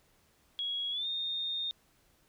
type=tone with pitch glide; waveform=sine; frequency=3322 to 3665 Hz; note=G#7 to A#7; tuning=0 to -30 cents; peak=-32 dBFS; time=0.59-1.71 s; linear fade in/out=0 ms; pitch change=+170 cents; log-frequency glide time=0.91-1.07 s; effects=pink hiss -68 dBFS RMS until 2.28 s